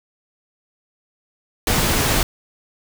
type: noise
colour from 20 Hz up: pink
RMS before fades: -18 dBFS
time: 1.67-2.23 s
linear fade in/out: 2 ms
effects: none